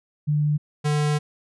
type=tone pair in turn; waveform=sine / square; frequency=148.9 / 148.9 Hz; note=D3 / D3; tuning=+24 / +24 cents; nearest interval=unison; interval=0 cents; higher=neither; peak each=-18 / -20 dBFS; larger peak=first; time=0.27-0.58 / 0.84-1.19 s; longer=second; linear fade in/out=20 ms; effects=resampled to 24000 Hz